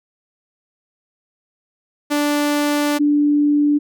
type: tone pair in turn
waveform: sawtooth / sine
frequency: 292.9 / 292.9 Hz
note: D4 / D4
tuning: -5 / -5 cents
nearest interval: unison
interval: 0 cents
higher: neither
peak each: -12 dBFS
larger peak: neither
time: 2.1-2.99 / 2.99-3.79 s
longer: first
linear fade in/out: 20 ms
effects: none